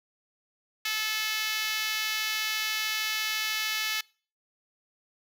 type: tone with high-pass filter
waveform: 5% pulse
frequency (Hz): 433.8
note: A4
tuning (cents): -25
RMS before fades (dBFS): -30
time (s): 0.85-4.01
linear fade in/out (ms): 5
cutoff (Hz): 1800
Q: 1.2
effects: noise-tail reverb RT60 0.4 s tail -24 dB re dry